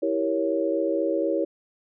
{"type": "chord", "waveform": "sine", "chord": "E diminished seventh", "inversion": "none", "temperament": "equal with one note detuned", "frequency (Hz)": [327.9, 392, 466.2, 554.4], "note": ["E4", "G4", "Bb4", "Db5"], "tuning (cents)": [-9, 0, 0, 0], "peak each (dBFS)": [-26, -29, -29, -26], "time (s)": [0.02, 1.45], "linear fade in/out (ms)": 10, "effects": []}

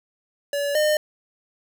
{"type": "tone pair in turn", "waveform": "square", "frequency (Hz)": [571, 607.6], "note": ["D5", "D#5"], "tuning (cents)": [-49, -41], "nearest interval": "minor second", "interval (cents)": 108, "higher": "second", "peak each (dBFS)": [-23, -18], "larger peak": "second", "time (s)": [[0.53, 0.75], [0.75, 0.97]], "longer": "neither", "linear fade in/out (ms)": 2, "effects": []}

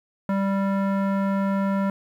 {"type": "tone with low-pass filter", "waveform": "square", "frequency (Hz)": 196, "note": "G3", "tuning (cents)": 0, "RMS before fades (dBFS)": -23, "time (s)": [0.29, 1.9], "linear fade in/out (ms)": 2, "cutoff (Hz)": 1300, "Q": 1.5, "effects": ["9-bit"]}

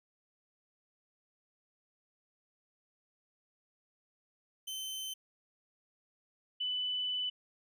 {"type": "tone pair in turn", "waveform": ["sawtooth", "sine"], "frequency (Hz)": [3075, 2993], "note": ["G7", "F#7"], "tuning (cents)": [-34, 19], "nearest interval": "unison", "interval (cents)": 47, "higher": "first", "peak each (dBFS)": [-35, -32], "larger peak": "second", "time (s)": [[4.67, 5.14], [6.6, 7.3]], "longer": "second", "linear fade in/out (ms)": 10, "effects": []}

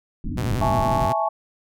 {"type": "low-pass noise", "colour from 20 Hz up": "pink", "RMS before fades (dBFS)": -27, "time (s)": [0.24, 1.06], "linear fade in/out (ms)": 5, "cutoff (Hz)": 320, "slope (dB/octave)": 96}
{"type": "tone with vibrato", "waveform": "sawtooth", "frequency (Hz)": 110, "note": "A2", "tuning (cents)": 0, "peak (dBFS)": -20, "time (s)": [0.37, 1.13], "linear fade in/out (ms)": 10, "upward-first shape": "square", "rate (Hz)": 11, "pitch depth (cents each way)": 230}
{"type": "chord", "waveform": "sine", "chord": "A major seventh", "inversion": "second", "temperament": "equal", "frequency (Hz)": [659.3, 830.6, 880, 1108.7], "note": ["E5", "G#5", "A5", "C#6"], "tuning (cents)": [0, 0, 0, 0], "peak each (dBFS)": [-24, -24, -26, -27], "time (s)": [0.61, 1.29], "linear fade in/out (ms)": 10}
{"effects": []}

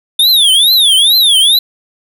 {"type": "tone with vibrato", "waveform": "square", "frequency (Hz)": 3542, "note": "A7", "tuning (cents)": 11, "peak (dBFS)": -6, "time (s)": [0.19, 1.59], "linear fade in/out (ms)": 5, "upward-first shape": "triangle", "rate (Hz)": 2.3, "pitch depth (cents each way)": 280, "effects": []}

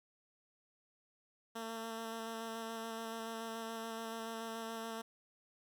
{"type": "tone with vibrato", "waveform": "10% pulse", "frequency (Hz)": 226, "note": "A3", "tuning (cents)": 47, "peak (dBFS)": -33, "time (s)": [1.55, 5.02], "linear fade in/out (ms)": 10, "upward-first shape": "square", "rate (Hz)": 7, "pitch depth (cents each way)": 12, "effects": []}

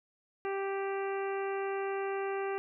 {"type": "harmonic tone", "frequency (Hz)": 392, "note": "G4", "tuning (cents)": 0, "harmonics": [1, 2, 3, 4, 5, 6, 7], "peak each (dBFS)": [-33, -39, -43, -45, -47, -49, -50], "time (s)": [0.45, 2.58], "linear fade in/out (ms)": 0, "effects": []}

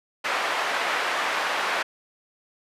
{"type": "band-pass noise", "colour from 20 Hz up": "white", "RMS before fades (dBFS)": -26, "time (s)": [0.24, 1.83], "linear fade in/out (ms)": 10, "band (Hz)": [600, 1800], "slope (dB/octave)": 12, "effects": ["resampled to 32000 Hz"]}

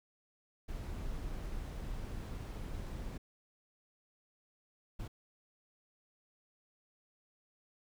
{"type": "noise bursts at uneven times", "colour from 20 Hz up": "brown", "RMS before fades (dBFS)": -41, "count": 2, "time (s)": [[0.68, 3.18], [4.99, 5.08]], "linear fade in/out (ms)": 10, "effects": []}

